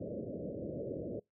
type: low-pass noise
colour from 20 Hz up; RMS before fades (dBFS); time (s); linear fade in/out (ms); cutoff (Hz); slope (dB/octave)
white; -40; 0-1.2; 10; 600; 96
effects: noise-tail reverb RT60 0.2 s tail -26 dB re dry + high-pass 100 Hz 12 dB/octave